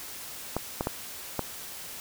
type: clicks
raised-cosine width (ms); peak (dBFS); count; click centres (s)
1; -13; 4; 0.566 / 0.809 / 0.871 / 1.393
effects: white hiss -41 dBFS RMS until 2 s